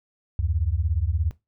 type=beating tone pair; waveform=sine; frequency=72.6 / 89.6 Hz; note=D2 / F2; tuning=-19 / +45 cents; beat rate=17 Hz; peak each=-24 dBFS; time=0.39-1.31 s; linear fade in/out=0 ms; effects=noise-tail reverb RT60 0.2 s tail -17 dB re dry